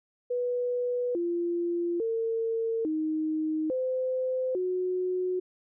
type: tone with pitch steps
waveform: sine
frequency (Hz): 491 / 344.8 / 453.6 / 312.3 / 514 / 366.2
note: B4 / F4 / A#4 / D#4 / C5 / F#4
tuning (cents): -10 / -22 / -47 / +7 / -31 / -18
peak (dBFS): -26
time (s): 0.3-5.4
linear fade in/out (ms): 10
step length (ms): 850
effects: none